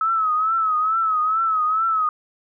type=tone with vibrato; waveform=sine; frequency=1289 Hz; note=E6; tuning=39 cents flat; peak=-17 dBFS; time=0.01-2.09 s; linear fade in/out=2 ms; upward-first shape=triangle; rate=2.3 Hz; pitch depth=86 cents each way; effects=none